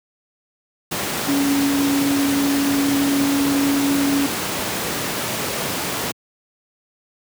sine tone in noise, 280 Hz, C#4, 18 cents sharp, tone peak -16 dBFS, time 1.28-4.27 s, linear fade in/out 10 ms, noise pink, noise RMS -23 dBFS, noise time 0.91-6.12 s, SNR +4 dB, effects high-pass 150 Hz 12 dB/octave

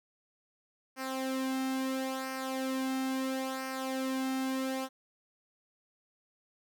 sawtooth tone with flanger, 263.3 Hz, C4, 11 cents sharp, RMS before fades -34 dBFS, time 0.96-4.89 s, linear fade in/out 50 ms, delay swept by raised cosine 0.27 to 1.77 ms, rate 0.74 Hz, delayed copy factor -0.65, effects none

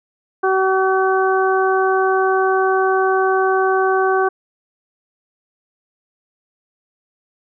harmonic tone, 380 Hz, F#4, 46 cents sharp, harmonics 1 / 2 / 3 / 4, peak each -16 / -19 / -21 / -22 dBFS, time 0.43-4.29 s, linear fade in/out 10 ms, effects none

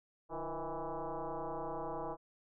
sine tone with frequency modulation, 178.2 Hz, F3, 35 cents sharp, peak -37 dBFS, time 0.29-2.17 s, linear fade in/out 50 ms, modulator 163 Hz, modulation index 5.7, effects none

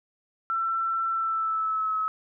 sine tone with pitch glide, 1342 to 1286.6 Hz, E6 to E6, +31 to -42 cents, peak -24 dBFS, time 0.5-2.08 s, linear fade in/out 0 ms, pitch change -73 cents, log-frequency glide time 1.11-1.96 s, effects none

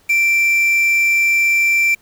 triangle tone with quantisation, 2349 Hz, D7, in tune, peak -10 dBFS, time 0.09-1.95 s, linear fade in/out 10 ms, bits 5, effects pink hiss -54 dBFS RMS until 2.01 s

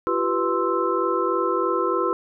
sine tone cluster, 341.5 / 384.7 / 492.8 / 1046 / 1317 Hz, F4 / G4 / B4 / C6 / E6, -39 / -33 / -4 / -1 / -2 cents, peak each -26 dBFS, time 0.07-2.13 s, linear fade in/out 0 ms, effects none

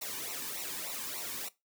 white noise with flanger, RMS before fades -39 dBFS, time 0.01-1.49 s, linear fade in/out 10 ms, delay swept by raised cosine 0.61 to 1.54 ms, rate 3.4 Hz, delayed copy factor -0.75, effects noise-tail reverb RT60 0.2 s tail -19 dB re dry

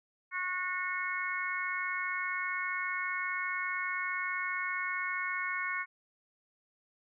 harmonic tone, 364.9 Hz, F#4, 24 cents flat, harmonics 3 / 4 / 5 / 6, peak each -38 / -38 / -38 / -36 dBFS, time 0.31-5.86 s, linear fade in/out 50 ms, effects none

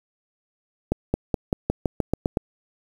accelerating click train, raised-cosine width 2 ms, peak -7 dBFS, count 10, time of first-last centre 0.92-2.372 s, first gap 220 ms, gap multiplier 0.92, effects 7-bit

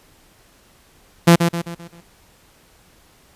sawtooth tone with echo, 170.1 Hz, F3, 45 cents flat, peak -3 dBFS, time 1.27-1.36 s, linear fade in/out 10 ms, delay 130 ms, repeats 5, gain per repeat -7 dB, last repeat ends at 2.01 s, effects pink hiss -53 dBFS RMS until 3.35 s + resampled to 32000 Hz

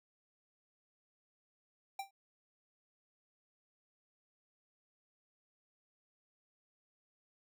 square tone with exponential decay, 785 Hz, G5, 2 cents sharp, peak -36 dBFS, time 1.99-2.11 s, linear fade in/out 5 ms, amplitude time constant 26 ms, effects none

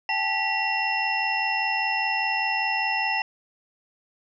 sine tone cluster, 783 / 868 / 1955 / 2739 / 5270 Hz, G5 / A5 / B6 / F7 / E8, -2 / -24 / -18 / -34 / -1 cents, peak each -30 / -29 / -29 / -26 / -34 dBFS, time 0.09-3.22 s, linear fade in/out 2 ms, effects none

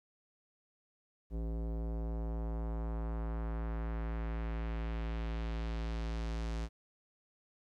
square tone with low-pass filter sweep, 56 Hz, A1, 31 cents sharp, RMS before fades -37 dBFS, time 1.3-6.69 s, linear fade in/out 50 ms, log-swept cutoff 450 to 6600 Hz, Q 1.1, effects 12-bit

